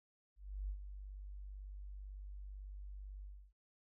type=tone with ADSR envelope; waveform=sine; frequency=49 Hz; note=G1; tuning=in tune; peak=-37 dBFS; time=0.36-3.53 s; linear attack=330 ms; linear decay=78 ms; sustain=-9 dB; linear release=300 ms; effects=none